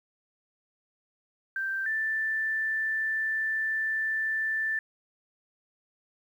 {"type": "tone pair in turn", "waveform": "sine", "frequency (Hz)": [1568, 1767.2], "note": ["G6", "A6"], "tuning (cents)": [0, 7], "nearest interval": "major second", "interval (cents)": 207, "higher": "second", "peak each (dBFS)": [-28, -26], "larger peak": "second", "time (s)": [[1.56, 1.86], [1.86, 4.79]], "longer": "second", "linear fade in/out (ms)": 2, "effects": ["10-bit"]}